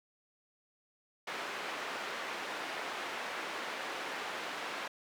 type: band-pass noise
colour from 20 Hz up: white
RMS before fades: -40 dBFS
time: 1.27-4.88 s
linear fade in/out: 5 ms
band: 340 to 2100 Hz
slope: 12 dB/octave
effects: none